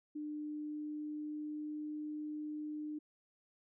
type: tone with pitch glide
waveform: sine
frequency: 300 to 302.1 Hz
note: D4 to D4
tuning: +37 to +49 cents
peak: -39 dBFS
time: 0.15-2.99 s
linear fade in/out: 10 ms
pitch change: +12 cents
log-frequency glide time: 0.4-1.96 s
effects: none